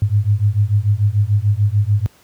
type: beating tone pair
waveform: sine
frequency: 100 / 106.8 Hz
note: G2 / G#2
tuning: +35 / +49 cents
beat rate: 6.8 Hz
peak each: -15 dBFS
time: 0.02-2.06 s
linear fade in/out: 0 ms
effects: pink hiss -51 dBFS RMS until 2.23 s + high-pass 60 Hz 12 dB/octave